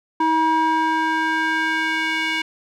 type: tone with band-pass filter sweep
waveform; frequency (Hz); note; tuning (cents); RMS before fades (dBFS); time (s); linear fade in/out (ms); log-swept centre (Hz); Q
square; 319.5; D#4; +46; -20; 0.2-2.42; 5; 850 to 2400; 2.2
effects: none